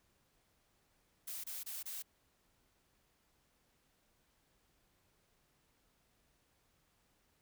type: noise bursts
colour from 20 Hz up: blue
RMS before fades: -44 dBFS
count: 4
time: 1.27-2.025 s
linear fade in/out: 10 ms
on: 170 ms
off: 25 ms
effects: pink hiss -75 dBFS RMS until 7.41 s